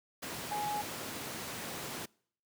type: tone in noise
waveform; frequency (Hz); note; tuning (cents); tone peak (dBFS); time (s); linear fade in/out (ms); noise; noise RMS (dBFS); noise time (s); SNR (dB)
sine; 834; G#5; +7; -33; 0.51-0.82; 10; pink; -40; 0.22-2.06; +4
effects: noise-tail reverb RT60 0.6 s tail -26 dB re dry + high-pass 150 Hz 12 dB/octave